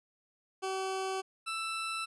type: tone pair in turn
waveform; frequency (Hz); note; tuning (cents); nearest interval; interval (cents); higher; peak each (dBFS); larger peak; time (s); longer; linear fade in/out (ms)
20% pulse; 381.2 / 1326.6; G4 / E6; -48 / +11; octave + minor seventh; 2159; second; -28 / -29; first; 0.62-1.22 / 1.46-2.06; neither; 20
effects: resampled to 24000 Hz